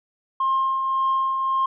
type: tone with tremolo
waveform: sine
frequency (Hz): 1064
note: C6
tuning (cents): +29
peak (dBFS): -16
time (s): 0.4-1.66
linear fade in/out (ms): 5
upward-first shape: triangle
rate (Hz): 1.8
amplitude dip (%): 45
effects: tanh soft clip ceiling -15 dBFS